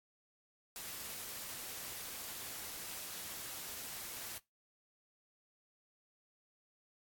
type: noise with amplitude modulation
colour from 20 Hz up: white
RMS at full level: -44 dBFS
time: 0.76-4.38 s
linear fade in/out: 0 ms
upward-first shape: sine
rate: 225 Hz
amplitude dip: 30%
effects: noise-tail reverb RT60 0.2 s tail -21 dB re dry + AAC 64 kbps